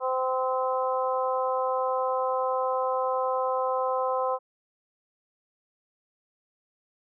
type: harmonic tone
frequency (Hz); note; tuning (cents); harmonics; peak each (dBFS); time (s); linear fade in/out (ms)
258.5; C4; -21; 2 / 3 / 4 / 5; -27 / -31 / -29 / -35; 0-4.39; 50
effects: none

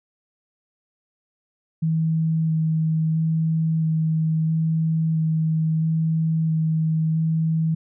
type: tone with vibrato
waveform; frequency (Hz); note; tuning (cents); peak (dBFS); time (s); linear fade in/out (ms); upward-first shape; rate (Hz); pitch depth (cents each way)
sine; 160; D#3; +49; -18; 1.82-7.75; 10; square; 0.75; 9
effects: none

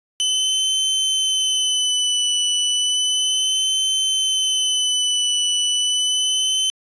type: tone with vibrato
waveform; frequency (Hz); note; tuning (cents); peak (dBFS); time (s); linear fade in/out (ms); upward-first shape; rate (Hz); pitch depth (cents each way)
sawtooth; 3024; F#7; +37; -14; 0.2-6.7; 0; sine; 0.33; 30
effects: resampled to 22050 Hz

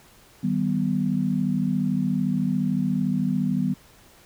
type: chord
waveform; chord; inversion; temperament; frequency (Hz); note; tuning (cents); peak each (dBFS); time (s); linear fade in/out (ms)
sine; Eb augmented; none; equal with one note detuned; 155.56 / 193.08 / 246.9; Eb3 / G3 / B3; 0 / -26 / 0; -27 / -24 / -25; 0.43-3.74; 10
effects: pink hiss -53 dBFS RMS until 4.25 s

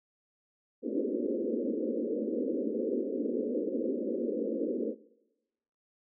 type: band-pass noise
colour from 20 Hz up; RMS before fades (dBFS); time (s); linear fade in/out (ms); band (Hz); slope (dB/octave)
pink; -32; 0.82-4.95; 50; 220 to 540; 96
effects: noise-tail reverb RT60 1.0 s tail -21 dB re dry

